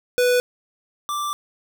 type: tone pair in turn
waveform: square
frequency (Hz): 493.9 / 1174.7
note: B4 / D6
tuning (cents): 0 / 0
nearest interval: octave + minor third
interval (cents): 1500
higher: second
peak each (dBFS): -16 / -24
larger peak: first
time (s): 0.18-0.4 / 1.09-1.33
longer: second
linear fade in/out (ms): 0
effects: none